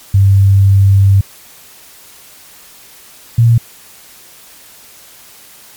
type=tone pair in turn; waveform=sine; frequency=98 / 116.54 Hz; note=G2 / A#2; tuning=0 / 0 cents; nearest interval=minor third; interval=300 cents; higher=second; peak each=-4 dBFS; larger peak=neither; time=0.14-1.21 / 3.38-3.58 s; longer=first; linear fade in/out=5 ms; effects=white hiss -39 dBFS RMS until 5.76 s + MP3 96 kbps